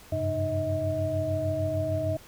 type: tone cluster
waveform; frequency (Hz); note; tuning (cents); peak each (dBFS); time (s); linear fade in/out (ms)
sine; 92.9 / 99.5 / 133.9 / 306.7 / 637; F#2 / G2 / C3 / D#4 / D#5; +7 / +26 / +40 / -25 / +41; -33 / -32 / -36 / -35 / -28; 0.12-2.17; 5
effects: pink hiss -51 dBFS RMS until 2.27 s